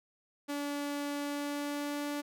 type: tone with pitch glide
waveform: sawtooth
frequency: 287.6 to 290.6 Hz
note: D4 to D4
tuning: -36 to -18 cents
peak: -30 dBFS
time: 0.48-2.22 s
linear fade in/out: 20 ms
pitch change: +18 cents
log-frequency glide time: 1.18-2.1 s
effects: none